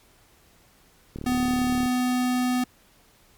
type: click train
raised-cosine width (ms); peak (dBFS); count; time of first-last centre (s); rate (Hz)
3; -21; 27; 1.16-1.859; 37.2
type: tone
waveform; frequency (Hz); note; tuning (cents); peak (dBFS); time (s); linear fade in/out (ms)
square; 250; B3; +21; -22; 1.26-2.64; 5
effects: pink hiss -58 dBFS RMS until 3.37 s + MP3 96 kbps